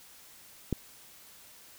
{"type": "click", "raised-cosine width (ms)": 3, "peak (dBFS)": -15, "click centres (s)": 0.727, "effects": ["white hiss -54 dBFS RMS until 1.78 s"]}